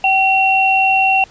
sine tone pair together, 768 / 2732 Hz, G5 / F7, -36 / -39 cents, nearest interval octave + minor seventh, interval 2197 cents, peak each -13 dBFS, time 0.04-1.24 s, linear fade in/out 2 ms, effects pink hiss -44 dBFS RMS until 1.3 s + resampled to 16000 Hz

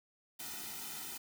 white noise with comb filter, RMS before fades -44 dBFS, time 0.39-1.18 s, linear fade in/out 10 ms, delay 1.8 ms, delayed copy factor -0.95, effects none

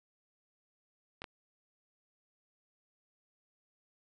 clicks, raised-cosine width 0.3 ms, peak -26 dBFS, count 2, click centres 1.219 / 1.242 s, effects none

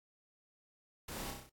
pink noise with echo, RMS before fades -45 dBFS, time 1.08-1.31 s, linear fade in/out 5 ms, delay 31 ms, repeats 6, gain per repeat -3 dB, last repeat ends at 1.496 s, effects AAC 64 kbps

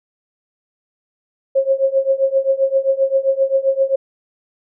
sine tone with tremolo, 539 Hz, C#5, 49 cents flat, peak -9 dBFS, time 1.55-3.96 s, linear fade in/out 10 ms, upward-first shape triangle, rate 7.6 Hz, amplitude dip 95%, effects none

